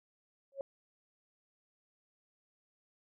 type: tone with exponential growth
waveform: sine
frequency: 549 Hz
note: C#5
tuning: 17 cents flat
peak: -31 dBFS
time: 0.52-0.61 s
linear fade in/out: 1 ms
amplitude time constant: 19 ms
effects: none